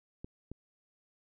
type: clicks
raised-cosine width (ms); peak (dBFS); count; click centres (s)
3; -29; 2; 0.245 / 0.516
effects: none